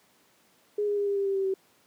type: tone with pitch steps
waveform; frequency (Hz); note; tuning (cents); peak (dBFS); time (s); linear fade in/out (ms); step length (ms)
sine; 415.3 / 410.5 / 405.8 / 401.2 / 396.5 / 392 / 387.5 / 383; G#4 / G#4 / G#4 / G4 / G4 / G4 / G4 / G4; 0 / -20 / -40 / +40 / +20 / 0 / -20 / -40; -24; 0.78-1.54; 5; 95
effects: pink hiss -63 dBFS RMS until 1.86 s + high-pass 200 Hz 12 dB/octave